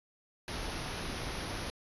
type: band-stop noise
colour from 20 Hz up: pink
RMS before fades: -38 dBFS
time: 0.48-1.7 s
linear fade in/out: 0 ms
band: 6200 to 9800 Hz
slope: 96 dB/octave
effects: resampled to 24000 Hz